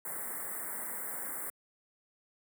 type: band-stop noise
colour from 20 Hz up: white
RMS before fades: -39 dBFS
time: 0.05-1.5 s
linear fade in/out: 2 ms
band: 2100 to 7800 Hz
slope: 96 dB/octave
effects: high-pass 200 Hz 12 dB/octave